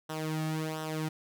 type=tone with flanger; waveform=sawtooth; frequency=156.9 Hz; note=D#3; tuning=15 cents sharp; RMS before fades=-34 dBFS; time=0.09-1.09 s; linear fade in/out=10 ms; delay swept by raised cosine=0.43 to 2.03 ms; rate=1.4 Hz; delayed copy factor=-0.7; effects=none